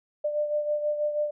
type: beating tone pair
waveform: sine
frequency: 595 / 601.2 Hz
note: D5 / D5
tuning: +22 / +40 cents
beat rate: 6.2 Hz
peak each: -25 / -33 dBFS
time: 0.24-1.31 s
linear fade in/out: 10 ms
effects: none